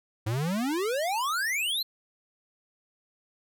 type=exponential sweep; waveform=square; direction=up; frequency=103.1 to 4265 Hz; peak=-27 dBFS; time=0.26-1.83 s; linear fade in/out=10 ms; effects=none